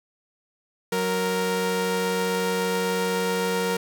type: tone pair together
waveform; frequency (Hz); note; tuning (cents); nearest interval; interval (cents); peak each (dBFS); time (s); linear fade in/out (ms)
sawtooth; 185.01 / 466.2; F#3 / A#4; 0 / 0; octave + major third; 1600; -24 / -20; 0.92-3.77; 5
effects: none